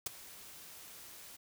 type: noise with ADSR envelope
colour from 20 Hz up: white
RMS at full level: -33 dBFS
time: 0.06-1.37 s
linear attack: 6 ms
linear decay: 13 ms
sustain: -19 dB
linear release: 17 ms
effects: none